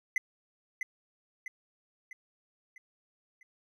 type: tone with echo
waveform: triangle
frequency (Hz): 2030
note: B6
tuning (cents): +47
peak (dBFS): -23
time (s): 0.16-0.18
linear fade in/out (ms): 2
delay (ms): 650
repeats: 5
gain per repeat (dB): -6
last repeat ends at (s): 3.43
effects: none